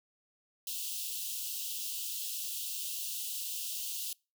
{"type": "high-pass noise", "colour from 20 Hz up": "white", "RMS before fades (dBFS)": -38, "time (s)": [0.67, 4.13], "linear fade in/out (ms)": 2, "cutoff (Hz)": 2700, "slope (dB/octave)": 96, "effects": ["noise-tail reverb RT60 0.3 s tail -26 dB re dry"]}